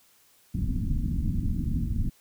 pink low-pass noise, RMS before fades -27 dBFS, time 0.54-2.1 s, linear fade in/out 10 ms, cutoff 270 Hz, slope 48 dB/octave, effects white hiss -61 dBFS RMS until 2.2 s

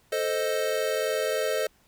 square chord, A diminished, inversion none, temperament equal, 440 / 523.3 / 622.3 Hz, A4 / C5 / Eb5, 0 / 0 / 0 cents, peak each -30 dBFS, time 0.12-1.67 s, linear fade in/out 5 ms, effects pink hiss -63 dBFS RMS until 1.87 s

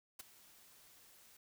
white noise with ADSR envelope, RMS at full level -45 dBFS, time 0.19-1.37 s, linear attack 9 ms, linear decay 15 ms, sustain -18 dB, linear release 4 ms, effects none

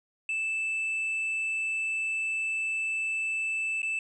triangle tone with dropouts, 2637 Hz, E7, in tune, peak -26 dBFS, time 0.29-3.99 s, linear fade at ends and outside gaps 2 ms, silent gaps 3.819-3.829 s, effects resampled to 24000 Hz

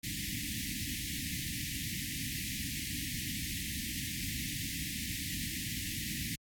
pink band-stop noise, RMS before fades -37 dBFS, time 0.03-6.36 s, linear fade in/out 10 ms, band 310 to 1800 Hz, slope 96 dB/octave, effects high-pass 60 Hz 12 dB/octave + AAC 64 kbps

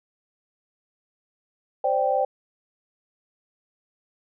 sine chord, C suspended second, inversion none, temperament equal, 523.3 / 587.3 / 784 Hz, C5 / D5 / G5, 0 / 0 / 0 cents, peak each -24 / -25 / -23 dBFS, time 1.84-2.25 s, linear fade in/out 5 ms, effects none

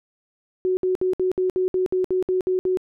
sine tone bursts, 370 Hz, F#4, in tune, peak -18 dBFS, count 12, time 0.65-2.772 s, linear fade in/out 0 ms, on 120 ms, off 62 ms, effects none

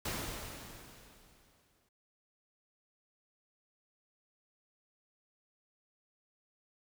pink noise with exponential decay, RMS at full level -36 dBFS, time 0.05-1.89 s, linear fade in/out 5 ms, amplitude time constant 400 ms, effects none

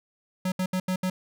square tone bursts at uneven times, 185 Hz, F#3, in tune, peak -25 dBFS, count 5, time 0.45-0.52 / 0.59-0.66 / 0.73-0.8 / 0.88-0.96 / 1.03-1.1 s, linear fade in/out 5 ms, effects none

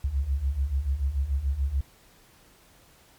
sine beating tone pair, 64.4 / 71.3 Hz, C2 / C#2, -27 / +49 cents, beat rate 6.9 Hz, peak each -29 / -25 dBFS, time 0.04-1.81 s, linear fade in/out 5 ms, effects pink hiss -57 dBFS RMS until 3.18 s + MP3 96 kbps

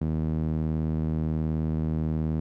sawtooth tone with band-pass filter, 78.7 Hz, D#2, 20 cents sharp, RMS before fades -27 dBFS, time 0.01-2.4 s, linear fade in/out 5 ms, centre 190 Hz, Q 1.4, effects none

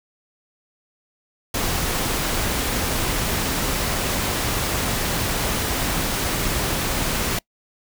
pink noise, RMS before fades -23 dBFS, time 1.54-7.39 s, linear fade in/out 5 ms, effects noise-tail reverb RT60 0.1 s tail -25 dB re dry

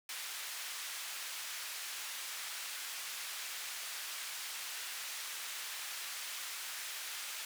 pink band-pass noise, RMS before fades -43 dBFS, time 0.09-7.45 s, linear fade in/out 2 ms, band 1700 to 16000 Hz, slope 12 dB/octave, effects none

